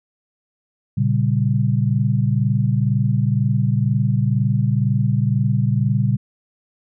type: chord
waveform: sine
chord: G diminished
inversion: first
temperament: equal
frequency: 116.54 / 138.59 / 196 Hz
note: Bb2 / Db3 / G3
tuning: 0 / 0 / 0 cents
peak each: -18 / -19 / -22 dBFS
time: 0.97-6.17 s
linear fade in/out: 10 ms
effects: none